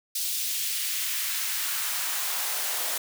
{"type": "noise with high-pass filter sweep", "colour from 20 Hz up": "white", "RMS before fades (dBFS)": -29, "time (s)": [0.15, 2.98], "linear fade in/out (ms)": 5, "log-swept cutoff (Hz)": [4000, 510], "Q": 1.1, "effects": []}